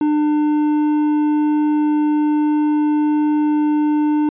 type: tone with hard clipping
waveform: sine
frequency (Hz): 300.1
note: D4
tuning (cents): +38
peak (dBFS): -15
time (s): 0.01-4.29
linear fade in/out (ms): 2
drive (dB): 6
effects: resampled to 8000 Hz